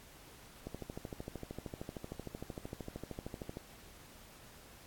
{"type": "click train", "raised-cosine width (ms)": 2, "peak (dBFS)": -28, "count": 39, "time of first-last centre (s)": [0.67, 3.571], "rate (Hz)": 13.1, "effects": ["pink hiss -57 dBFS RMS until 4.86 s", "AAC 64 kbps"]}